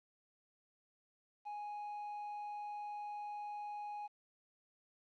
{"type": "tone with quantisation", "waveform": "triangle", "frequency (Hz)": 830.6, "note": "G#5", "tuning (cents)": 0, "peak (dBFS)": -40, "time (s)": [1.45, 4.08], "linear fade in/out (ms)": 20, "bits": 11, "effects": ["low-pass 4000 Hz 12 dB/octave"]}